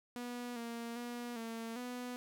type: tone with pitch steps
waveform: sawtooth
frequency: 243.4 / 233.2 / 240.7 / 227.6 / 247 Hz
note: B3 / A#3 / B3 / A#3 / B3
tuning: -25 / +1 / -44 / -41 / 0 cents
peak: -37 dBFS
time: 0.16-2.16 s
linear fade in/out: 0 ms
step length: 400 ms
effects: none